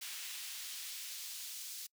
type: noise with high-pass filter sweep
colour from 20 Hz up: pink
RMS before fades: -45 dBFS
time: 0.01-1.87 s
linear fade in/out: 10 ms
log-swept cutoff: 2500 to 4600 Hz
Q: 0.9
effects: noise-tail reverb RT60 0.1 s tail -26 dB re dry